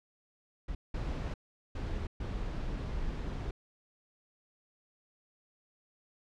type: noise bursts at uneven times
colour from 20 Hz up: brown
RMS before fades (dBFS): -36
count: 4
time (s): 0.68-0.75 / 0.94-1.34 / 1.75-2.07 / 2.2-3.51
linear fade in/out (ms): 5
effects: low-pass 5000 Hz 12 dB/octave